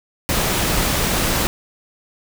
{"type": "noise", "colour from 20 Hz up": "pink", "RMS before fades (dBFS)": -19, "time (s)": [0.29, 1.47], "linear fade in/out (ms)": 0, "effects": []}